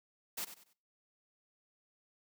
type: noise with echo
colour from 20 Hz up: white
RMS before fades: -39 dBFS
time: 0.37-0.45 s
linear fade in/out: 10 ms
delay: 95 ms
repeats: 3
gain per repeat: -11 dB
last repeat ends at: 0.735 s
effects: noise-tail reverb RT60 0.4 s tail -21 dB re dry + high-pass 150 Hz 12 dB/octave